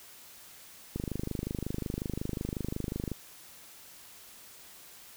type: click train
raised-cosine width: 3 ms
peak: -20 dBFS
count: 56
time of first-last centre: 0.96-3.117 s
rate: 25.5 Hz
effects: white hiss -52 dBFS RMS until 5.16 s